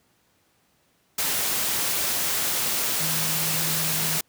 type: tone in noise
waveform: sine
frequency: 159.5 Hz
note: D#3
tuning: 43 cents sharp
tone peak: -32 dBFS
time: 3-4.18 s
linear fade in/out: 5 ms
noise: white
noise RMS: -25 dBFS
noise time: 1.18-4.21 s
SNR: -10 dB
effects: pink hiss -65 dBFS RMS until 4.28 s + high-pass 80 Hz 12 dB/octave